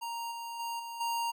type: tone with level steps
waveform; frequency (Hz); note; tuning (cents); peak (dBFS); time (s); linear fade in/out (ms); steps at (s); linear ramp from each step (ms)
square; 932.3; A#5; 0; -36 / -39 / -35 / -40 / -31; 0.01-1.32; 20; 0.31 / 0.59 / 0.79 / 1; 10
effects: none